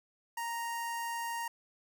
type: tone with notch filter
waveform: sawtooth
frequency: 932.3 Hz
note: A#5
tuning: in tune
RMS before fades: -37 dBFS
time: 0.37-1.48 s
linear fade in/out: 5 ms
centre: 3800 Hz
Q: 1.5
effects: none